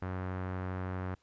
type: tone with low-pass filter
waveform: sawtooth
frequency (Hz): 92.5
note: F#2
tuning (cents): 0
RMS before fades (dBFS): -37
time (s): 0.02-1.15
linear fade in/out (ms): 5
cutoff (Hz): 1500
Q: 1.6
effects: pink hiss -72 dBFS RMS until 1.22 s + resampled to 16000 Hz